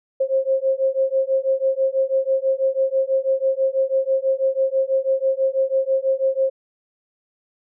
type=beating tone pair; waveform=sine; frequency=530 / 536.1 Hz; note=C5 / C5; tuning=+22 / +42 cents; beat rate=6.1 Hz; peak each=-20 dBFS; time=0.2-6.5 s; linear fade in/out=10 ms; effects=none